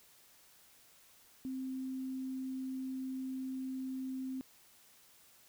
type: tone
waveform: sine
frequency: 261.6 Hz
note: C4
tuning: in tune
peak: -37 dBFS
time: 1.45-4.41 s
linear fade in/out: 0 ms
effects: white hiss -63 dBFS RMS until 5.48 s